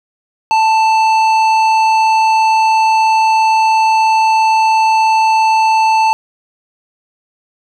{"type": "tone with tanh clipping", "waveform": "triangle", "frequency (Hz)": 883, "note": "A5", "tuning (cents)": 6, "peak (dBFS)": -10, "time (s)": [0.51, 6.13], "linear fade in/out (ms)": 0, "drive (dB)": 16, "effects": []}